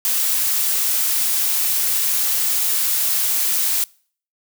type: noise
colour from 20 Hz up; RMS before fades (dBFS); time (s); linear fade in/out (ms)
blue; -19; 0.05-3.84; 0
effects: noise-tail reverb RT60 0.5 s tail -25 dB re dry